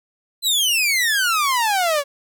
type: exponential sweep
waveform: sawtooth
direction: down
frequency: 4100 to 550 Hz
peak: -13 dBFS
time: 0.42-2.04 s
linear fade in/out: 50 ms
effects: none